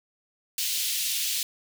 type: high-pass noise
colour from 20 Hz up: pink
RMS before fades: -28 dBFS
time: 0.58-1.43 s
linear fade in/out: 2 ms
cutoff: 2900 Hz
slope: 24 dB/octave
effects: none